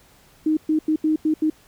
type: tone bursts at uneven times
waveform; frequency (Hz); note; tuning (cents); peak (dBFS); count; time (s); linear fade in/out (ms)
sine; 311.1; D#4; 0; -16; 6; 0.46-0.57 / 0.69-0.79 / 0.88-0.96 / 1.04-1.16 / 1.25-1.34 / 1.42-1.5; 5
effects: pink hiss -54 dBFS RMS until 1.67 s